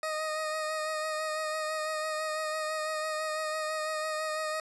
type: tone with vibrato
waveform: 20% pulse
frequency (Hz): 622.3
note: D#5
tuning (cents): 0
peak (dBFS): -26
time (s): 0.03-4.6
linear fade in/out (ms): 2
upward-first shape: sine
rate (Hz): 6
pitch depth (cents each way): 21
effects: resampled to 24000 Hz